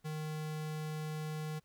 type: tone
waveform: square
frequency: 154.6 Hz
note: D#3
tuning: 11 cents flat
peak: -38 dBFS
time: 0.04-1.6 s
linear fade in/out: 20 ms
effects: pink hiss -75 dBFS RMS until 1.64 s